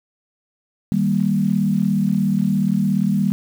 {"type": "chord", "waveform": "sine", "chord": "Eb major", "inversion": "none", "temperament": "equal", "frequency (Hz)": [155.56, 196, 233.1], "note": ["Eb3", "G3", "Bb3"], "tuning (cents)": [0, 0, 0], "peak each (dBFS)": [-23, -17, -22], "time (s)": [0.92, 3.32], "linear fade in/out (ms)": 0, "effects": ["7-bit"]}